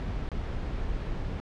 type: noise with dropouts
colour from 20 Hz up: brown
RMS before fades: -32 dBFS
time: 0-1.4 s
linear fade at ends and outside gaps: 0 ms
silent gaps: 0.289-0.317 s
effects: low-pass 4000 Hz 12 dB/octave